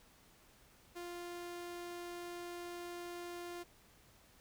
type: tone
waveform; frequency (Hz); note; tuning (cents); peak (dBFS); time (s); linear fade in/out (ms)
sawtooth; 349.2; F4; 0; -40; 0.95-3.64; 20
effects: pink hiss -65 dBFS RMS until 4.4 s